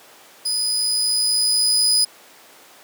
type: tone with level ramp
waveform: 30% pulse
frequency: 4978 Hz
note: D#8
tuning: in tune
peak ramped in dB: -17 to -11 dBFS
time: 0.45-2.05 s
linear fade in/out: 10 ms
effects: pink hiss -46 dBFS RMS until 2.83 s + high-pass 400 Hz 12 dB/octave